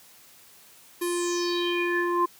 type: tone with low-pass filter sweep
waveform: square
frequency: 349.2 Hz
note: F4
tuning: in tune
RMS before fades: -26 dBFS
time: 1.01-2.26 s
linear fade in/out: 10 ms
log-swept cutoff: 12000 to 1000 Hz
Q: 5.8
effects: white hiss -53 dBFS RMS until 2.39 s + high-pass 80 Hz 12 dB/octave